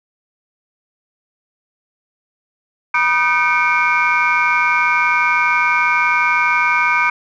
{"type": "tone cluster", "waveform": "sine", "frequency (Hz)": [968, 1227, 1532, 2197, 2369], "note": ["B5", "D#6", "G6", "C#7", "D7"], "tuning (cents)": [-35, -25, -40, -16, 14], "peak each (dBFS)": -18, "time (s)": [2.94, 7.1], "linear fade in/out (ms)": 5, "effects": ["tanh soft clip ceiling -5 dBFS"]}